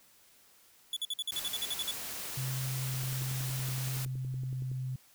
45% pulse tone bursts, 3438 Hz, A7, 41 cents flat, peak -32 dBFS, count 12, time 0.93-1.911 s, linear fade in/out 2 ms, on 35 ms, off 51 ms
white noise, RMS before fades -40 dBFS, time 1.32-4.05 s, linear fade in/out 0 ms
sine tone with pitch glide, 130.81 to 129.31 Hz, C3 to C3, 0 to -20 cents, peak -33 dBFS, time 2.37-4.96 s, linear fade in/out 5 ms, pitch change -20 cents, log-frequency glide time 2.78-4.6 s
click train, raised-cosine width 3 ms, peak -36 dBFS, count 20, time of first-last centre 2.94-4.716 s, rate 10.7 Hz
effects white hiss -62 dBFS RMS until 5.14 s

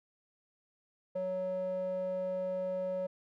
square tone with band-pass filter, 185.4 Hz, F#3, 4 cents sharp, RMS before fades -35 dBFS, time 1.15-3.07 s, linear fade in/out 10 ms, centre 510 Hz, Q 9.3, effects none

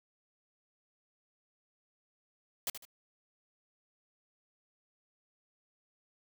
white noise with echo, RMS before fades -34 dBFS, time 2.67-2.7 s, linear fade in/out 2 ms, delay 76 ms, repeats 2, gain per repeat -10 dB, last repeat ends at 2.852 s, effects none

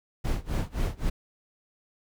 brown noise with tremolo, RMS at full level -25 dBFS, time 0.24-1.1 s, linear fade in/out 10 ms, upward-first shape sine, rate 3.8 Hz, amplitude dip 95%, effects none

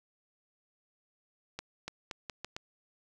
accelerating click train, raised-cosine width 0.2 ms, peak -21 dBFS, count 6, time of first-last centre 1.59-2.565 s, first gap 290 ms, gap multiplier 0.8, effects 9-bit

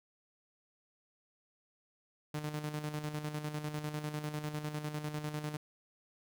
sawtooth tone with tremolo, 150.7 Hz, D3, 45 cents sharp, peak -31 dBFS, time 2.34-5.57 s, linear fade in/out 5 ms, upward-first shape square, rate 10 Hz, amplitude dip 55%, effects none

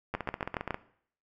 two click trains, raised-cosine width 0.5 ms, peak -15 / -18 dBFS, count 5 / 10, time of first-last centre 0.15-0.707 / 0.14-0.744 s, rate 7.18 / 14.9 Hz, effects noise-tail reverb RT60 0.6 s tail -17 dB re dry

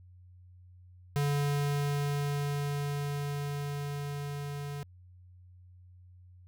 square tone with level ramp, 143.7 Hz, D3, 37 cents flat, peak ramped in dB -27 to -37 dBFS, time 1.16-4.83 s, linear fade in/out 0 ms, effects added 90 Hz sine -52 dBFS peak until 6.47 s

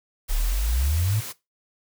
white noise, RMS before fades -35 dBFS, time 0.28-1.33 s, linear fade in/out 20 ms
sine exponential sweep, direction up, 32.5 to 113.7 Hz, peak -20 dBFS, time 0.29-1.21 s, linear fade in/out 20 ms
effects noise-tail reverb RT60 0.2 s tail -17 dB re dry

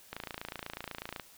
click train, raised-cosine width 0.3 ms, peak -22 dBFS, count 31, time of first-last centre 0.13-1.198 s, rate 28.1 Hz, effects white hiss -57 dBFS RMS until 1.37 s

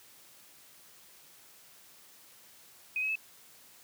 sine tone with pitch steps, 2509 / 2556 / 2603 Hz, D#7 / D#7 / E7, +14 / +46 / -22 cents, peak -29 dBFS, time 2.96-3.155 s, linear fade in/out 2 ms, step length 65 ms, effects white hiss -57 dBFS RMS until 3.83 s + high-pass 80 Hz 12 dB/octave

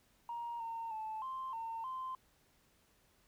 sine tone with pitch steps, 941 / 914 / 873 / 1050 / 908 / 1039 Hz, A#5 / A#5 / A5 / C6 / A#5 / C6, +16 / -34 / -14 / +6 / -46 / -12 cents, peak -38 dBFS, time 0.29-2.15 s, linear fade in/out 2 ms, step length 310 ms, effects tanh soft clip ceiling -35 dBFS + pink hiss -71 dBFS RMS until 3.27 s

